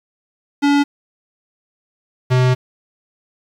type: tone pair in turn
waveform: square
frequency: 285.5 / 127.18 Hz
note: D4 / C3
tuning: -49 / -49 cents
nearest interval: octave + major second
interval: 1400 cents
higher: first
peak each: -12 dBFS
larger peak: neither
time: 0.62-0.84 / 2.3-2.55 s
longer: second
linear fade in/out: 20 ms
effects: low-pass 5000 Hz 12 dB/octave + 7-bit